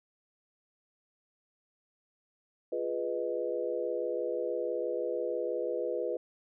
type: chord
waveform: sine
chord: F half-diminished seventh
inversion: none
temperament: equal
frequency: 349.2 / 415.3 / 493.9 / 622.3 Hz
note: F4 / Ab4 / Cb5 / Eb5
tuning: 0 / 0 / 0 / 0 cents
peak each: -37 / -37 / -33 / -38 dBFS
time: 2.72-6.17 s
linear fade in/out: 5 ms
effects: none